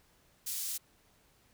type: high-pass noise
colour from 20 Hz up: pink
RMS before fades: -37 dBFS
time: 0.46-0.78 s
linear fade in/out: 10 ms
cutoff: 6500 Hz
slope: 12 dB/octave
effects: pink hiss -67 dBFS RMS until 1.53 s